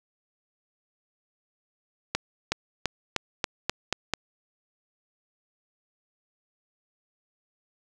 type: accelerating click train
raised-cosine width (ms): 0.2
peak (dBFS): -7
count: 8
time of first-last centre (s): 2.15-4.137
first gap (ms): 370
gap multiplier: 0.91
effects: none